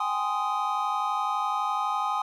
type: chord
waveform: triangle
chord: Ab major seventh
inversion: third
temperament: just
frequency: 778.7 / 830.6 / 1038.3 / 1245.9 Hz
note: G5 / Ab5 / C6 / Eb6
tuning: -12 / 0 / -14 / +2 cents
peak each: -32 / -28 / -30 / -27 dBFS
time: 0-2.22 s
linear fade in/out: 5 ms
effects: none